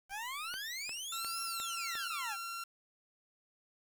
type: exponential two-way sweep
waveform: 20% pulse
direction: up then down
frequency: 757 to 5588 to 757 Hz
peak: -34 dBFS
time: 0.09-2.37 s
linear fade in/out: 50 ms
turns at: 1.42 s
type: click train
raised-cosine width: 0.3 ms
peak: -29 dBFS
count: 5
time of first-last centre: 0.54-1.953 s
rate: 2.83 Hz
type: tone with pitch glide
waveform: sawtooth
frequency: 1353 to 1367.9 Hz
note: E6 to F6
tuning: +45 to -36 cents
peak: -36 dBFS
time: 1.12-2.64 s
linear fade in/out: 5 ms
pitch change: +19 cents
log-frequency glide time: 1.47-1.97 s
effects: 9-bit